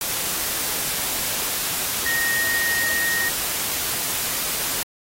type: tone in noise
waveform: sine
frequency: 1864.7 Hz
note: A#6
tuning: in tune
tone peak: -21 dBFS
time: 2.06-3.29 s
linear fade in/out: 2 ms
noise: white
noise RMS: -25 dBFS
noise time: 0.01-4.83 s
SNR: +1 dB
effects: AAC 48 kbps